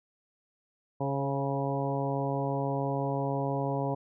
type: harmonic tone with a mistuned harmonic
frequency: 138.59 Hz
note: C#3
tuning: in tune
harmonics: 1 / 2 / 3 / 4 / 5 / 6 / 7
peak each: -32 / -35 / -36 / -35 / -37 / -39 / -38 dBFS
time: 1-3.95 s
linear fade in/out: 10 ms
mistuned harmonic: 4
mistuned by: -19 cents
effects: none